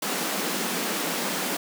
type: high-pass noise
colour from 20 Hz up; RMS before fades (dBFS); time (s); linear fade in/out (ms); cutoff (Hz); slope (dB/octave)
pink; -28; 0.02-1.57; 5; 170; 96
effects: none